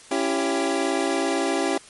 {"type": "chord", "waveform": "25% pulse", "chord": "C# diminished", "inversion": "none", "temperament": "equal with one note detuned", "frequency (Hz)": [277.2, 335.2, 392], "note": ["C#4", "E4", "G4"], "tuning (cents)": [0, 29, 0], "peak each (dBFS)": -22, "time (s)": [0.11, 1.78], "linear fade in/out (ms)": 5, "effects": ["white hiss -47 dBFS RMS until 1.89 s", "MP3 48 kbps"]}